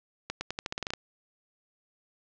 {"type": "accelerating click train", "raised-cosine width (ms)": 0.2, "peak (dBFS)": -15, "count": 11, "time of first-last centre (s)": [0.3, 0.936], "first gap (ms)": 110, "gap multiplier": 0.87, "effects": ["low-pass 7000 Hz 12 dB/octave"]}